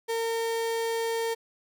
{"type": "tone", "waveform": "35% pulse", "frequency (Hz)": 456.8, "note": "A#4", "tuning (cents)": -35, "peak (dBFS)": -25, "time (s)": [0.08, 1.35], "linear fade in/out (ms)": 20, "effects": []}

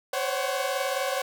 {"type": "tone cluster", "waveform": "sawtooth", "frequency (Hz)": [518, 543, 562, 751], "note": ["C5", "C#5", "C#5", "F#5"], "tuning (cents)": [-17, -36, 24, 26], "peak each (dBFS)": -28, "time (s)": [0.13, 1.22], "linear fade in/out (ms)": 5, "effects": []}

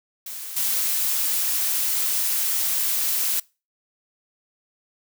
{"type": "noise with level steps", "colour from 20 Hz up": "blue", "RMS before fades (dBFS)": [-34, -23], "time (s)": [0.26, 3.4], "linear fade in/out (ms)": 5, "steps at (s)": 0.56, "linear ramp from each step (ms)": 10, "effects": ["noise-tail reverb RT60 0.3 s tail -24 dB re dry"]}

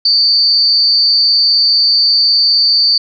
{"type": "tone with amplitude modulation", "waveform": "sine", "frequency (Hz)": 4578, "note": "D8", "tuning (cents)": -45, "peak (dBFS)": -4, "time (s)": [0.05, 2.98], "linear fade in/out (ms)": 5, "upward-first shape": "sine", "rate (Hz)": 261, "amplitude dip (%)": 75, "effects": []}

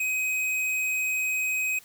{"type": "tone with tanh clipping", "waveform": "sine", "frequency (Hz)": 2522, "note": "D#7", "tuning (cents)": 23, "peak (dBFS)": -26, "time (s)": [0, 1.79], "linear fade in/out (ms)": 5, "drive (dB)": 16, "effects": ["white hiss -53 dBFS RMS until 1.84 s"]}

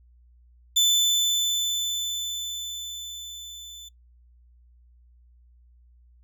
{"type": "tone with level ramp", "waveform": "30% pulse", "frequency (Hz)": 3515, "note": "A7", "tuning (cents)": -2, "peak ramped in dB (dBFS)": [-14, -38], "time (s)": [0.76, 3.89], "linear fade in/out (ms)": 10, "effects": ["noise-tail reverb RT60 0.1 s tail -21 dB re dry", "added 60 Hz sine -53 dBFS peak until 6.23 s"]}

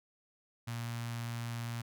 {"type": "tone with notch filter", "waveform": "sawtooth", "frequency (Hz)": 117.5, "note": "A#2", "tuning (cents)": 14, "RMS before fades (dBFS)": -39, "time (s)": [0.67, 1.82], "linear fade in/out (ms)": 10, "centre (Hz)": 420, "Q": 0.54, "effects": []}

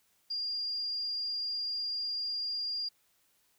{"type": "tone", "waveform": "sine", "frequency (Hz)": 4808, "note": "D8", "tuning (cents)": 40, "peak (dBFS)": -32, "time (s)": [0.3, 2.89], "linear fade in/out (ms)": 10, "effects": ["white hiss -71 dBFS RMS until 3.58 s"]}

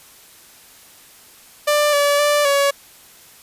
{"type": "tone with pitch steps", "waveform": "sawtooth", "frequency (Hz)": [592, 575, 587, 562], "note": ["D5", "D5", "D5", "C#5"], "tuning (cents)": [14, -37, -1, 24], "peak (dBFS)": -10, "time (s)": [1.67, 2.71], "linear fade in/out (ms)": 10, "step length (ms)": 260, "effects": ["white hiss -46 dBFS RMS until 3.42 s", "resampled to 32000 Hz"]}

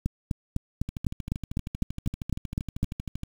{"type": "two click trains", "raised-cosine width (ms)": 5, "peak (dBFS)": [-21, -13], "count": [31, 12], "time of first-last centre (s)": [[0.89, 3.234], [0.06, 2.831]], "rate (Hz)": [12.8, 3.97], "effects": ["7-bit"]}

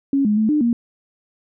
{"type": "tone with pitch steps", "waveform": "sine", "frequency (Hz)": [276.3, 209.8, 217.5, 300.4, 235.6], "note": ["C#4", "G#3", "A3", "D4", "A#3"], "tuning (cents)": [-6, 18, -20, 39, 19], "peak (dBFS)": -14, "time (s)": [0.13, 0.73], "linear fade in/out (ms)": 2, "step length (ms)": 120, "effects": []}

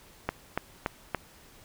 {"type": "click train", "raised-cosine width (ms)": 0.5, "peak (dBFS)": -12, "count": 4, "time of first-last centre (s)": [0.29, 1.147], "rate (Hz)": 3.5, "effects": ["pink hiss -55 dBFS RMS until 1.64 s"]}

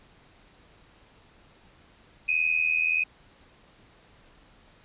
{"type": "tone pair together", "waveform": "sine", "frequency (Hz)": [2473, 2554], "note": ["D#7", "D#7"], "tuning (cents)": [-11, 45], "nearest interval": "minor second", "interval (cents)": 56, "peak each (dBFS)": -25, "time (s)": [2.28, 3.04], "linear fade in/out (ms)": 10, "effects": ["pink hiss -57 dBFS RMS until 4.84 s", "resampled to 8000 Hz"]}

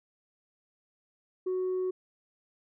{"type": "tone", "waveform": "sine", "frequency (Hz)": 369.9, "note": "F#4", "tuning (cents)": 0, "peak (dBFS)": -26, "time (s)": [1.46, 1.91], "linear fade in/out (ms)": 10, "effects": ["tanh soft clip ceiling -26 dBFS"]}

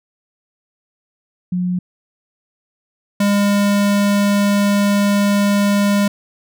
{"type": "tone pair in turn", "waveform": ["sine", "square"], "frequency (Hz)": [180, 202.6], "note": ["F#3", "G#3"], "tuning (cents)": [-47, -43], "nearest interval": "major second", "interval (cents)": 204, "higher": "second", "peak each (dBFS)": [-16, -13], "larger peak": "second", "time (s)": [[1.52, 1.79], [3.2, 6.08]], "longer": "second", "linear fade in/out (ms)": 5, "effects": []}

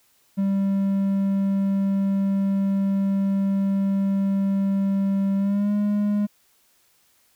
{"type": "tone with pitch glide", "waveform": "triangle", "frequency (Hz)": [196, 206.3], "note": ["G3", "G#3"], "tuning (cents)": [0, -11], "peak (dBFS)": -17, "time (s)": [0.37, 6.27], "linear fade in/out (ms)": 20, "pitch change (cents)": 89, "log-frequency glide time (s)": [5.37, 5.72], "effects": ["white hiss -62 dBFS RMS until 7.35 s"]}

